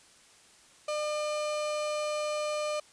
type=tone; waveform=35% pulse; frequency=602 Hz; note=D5; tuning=43 cents sharp; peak=-28 dBFS; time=0.88-2.8 s; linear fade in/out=5 ms; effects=white hiss -58 dBFS RMS until 2.92 s + resampled to 22050 Hz